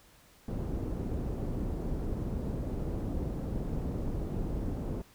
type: low-pass noise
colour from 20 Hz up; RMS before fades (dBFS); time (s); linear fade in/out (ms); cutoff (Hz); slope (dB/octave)
pink; -34; 0.48-5.02; 5; 390; 12
effects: pink hiss -60 dBFS RMS until 5.14 s